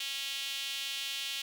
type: tone with high-pass filter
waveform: sawtooth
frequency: 274.7 Hz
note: C#4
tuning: 16 cents flat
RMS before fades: -37 dBFS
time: 0-1.42 s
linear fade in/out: 5 ms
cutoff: 3100 Hz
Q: 3.2
effects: none